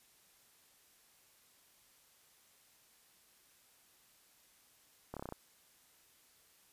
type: slowing click train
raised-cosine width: 1 ms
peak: -28 dBFS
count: 7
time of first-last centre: 5.14-5.324 s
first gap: 27 ms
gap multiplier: 1.05
effects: white hiss -67 dBFS RMS until 6.72 s + resampled to 32000 Hz